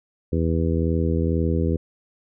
harmonic tone, 82.1 Hz, E2, 6 cents flat, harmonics 1 / 2 / 3 / 4 / 5 / 6, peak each -22 / -25 / -27 / -28 / -29 / -30 dBFS, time 0.32-1.77 s, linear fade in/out 10 ms, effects none

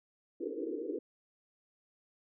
pink band-pass noise, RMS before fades -38 dBFS, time 0.4-0.99 s, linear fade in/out 5 ms, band 280 to 490 Hz, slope 96 dB/octave, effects none

